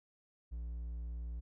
triangle tone with hard clipping, 58.8 Hz, A#1, 16 cents sharp, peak -40 dBFS, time 0.51-1.41 s, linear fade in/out 20 ms, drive 6 dB, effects none

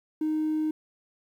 triangle tone, 310.2 Hz, D#4, 5 cents flat, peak -21 dBFS, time 0.21-0.71 s, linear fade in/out 5 ms, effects tanh soft clip ceiling -21 dBFS + 10-bit

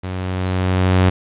sawtooth tone with level ramp, 92.5 Hz, F#2, in tune, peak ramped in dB -20 to -6 dBFS, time 0.03-1.1 s, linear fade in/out 10 ms, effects resampled to 8000 Hz + 8-bit

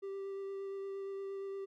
triangle tone with vibrato, 392 Hz, G4, in tune, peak -37 dBFS, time 0.02-1.66 s, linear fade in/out 20 ms, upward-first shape sine, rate 8.6 Hz, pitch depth 10 cents each way, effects none

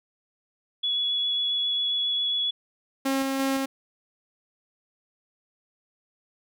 sine tone with vibrato, 3388 Hz, G#7, 34 cents sharp, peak -23 dBFS, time 0.83-2.51 s, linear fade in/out 10 ms, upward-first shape sine, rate 7.4 Hz, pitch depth 8 cents each way
sawtooth tone with tremolo, 269.7 Hz, C#4, 47 cents flat, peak -19 dBFS, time 3.05-3.66 s, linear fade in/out 10 ms, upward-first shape square, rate 2.9 Hz, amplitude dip 25%
effects none

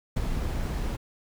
brown noise with ADSR envelope, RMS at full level -24 dBFS, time 0.16-0.97 s, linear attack 12 ms, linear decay 14 ms, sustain -5 dB, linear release 19 ms, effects none

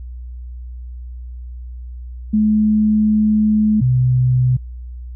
sine tone pair in turn, 213.9 / 126.58 Hz, A3 / B2, -49 / +43 cents, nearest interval major sixth, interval 908 cents, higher first, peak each -11 dBFS, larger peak neither, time 2.33-3.81 / 3.81-4.57 s, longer first, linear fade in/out 10 ms, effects added 61 Hz sine -28 dBFS peak until 5.15 s

